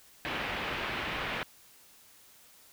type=low-pass noise; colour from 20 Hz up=white; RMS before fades=-35 dBFS; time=0.25-1.43 s; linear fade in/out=0 ms; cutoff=2900 Hz; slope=24 dB/octave; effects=white hiss -58 dBFS RMS until 2.72 s